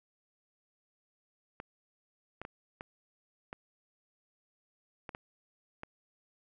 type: clicks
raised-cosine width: 0.5 ms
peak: -26 dBFS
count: 8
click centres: 1.601 / 2.416 / 2.451 / 2.809 / 3.529 / 5.092 / 5.149 / 5.834 s
effects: none